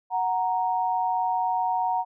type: tone pair together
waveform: sine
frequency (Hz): 740 / 932.3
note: F#5 / A#5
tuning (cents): 0 / 0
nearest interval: major third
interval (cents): 400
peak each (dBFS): -25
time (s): 0.1-2.05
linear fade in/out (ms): 50
effects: none